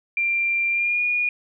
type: tone with pitch glide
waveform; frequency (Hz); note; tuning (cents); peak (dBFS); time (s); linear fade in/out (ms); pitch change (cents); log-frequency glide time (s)
sine; 2374 to 2441; D7 to D#7; +18 to -34; -19; 0.17-1.29; 2; +48; 0.7-1.02
effects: none